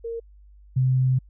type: tone pair in turn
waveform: sine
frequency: 461.1 / 129.39 Hz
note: A#4 / C3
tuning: -19 / -19 cents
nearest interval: octave + minor seventh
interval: 2200 cents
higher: first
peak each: -28 / -17 dBFS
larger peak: second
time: 0.04-0.2 / 0.76-1.19 s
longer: second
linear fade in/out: 10 ms
effects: added 50 Hz sine -47 dBFS peak until 1.29 s